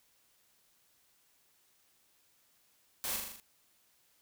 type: noise with echo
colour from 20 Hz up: white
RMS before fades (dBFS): -37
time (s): 3.04-3.16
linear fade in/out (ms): 0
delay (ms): 40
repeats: 6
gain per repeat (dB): -3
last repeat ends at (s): 3.4
effects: white hiss -70 dBFS RMS until 4.21 s